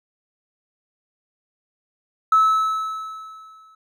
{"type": "tone with exponential decay", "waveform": "triangle", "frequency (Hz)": 1300, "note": "E6", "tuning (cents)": -24, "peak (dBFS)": -7, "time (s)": [2.32, 3.75], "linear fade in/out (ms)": 5, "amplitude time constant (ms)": 310, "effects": ["tanh soft clip ceiling -9 dBFS"]}